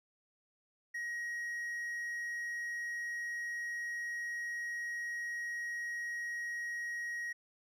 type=tone; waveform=triangle; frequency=1892 Hz; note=A#6; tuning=25 cents sharp; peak=-35 dBFS; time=0.94-7.33 s; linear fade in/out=10 ms; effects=none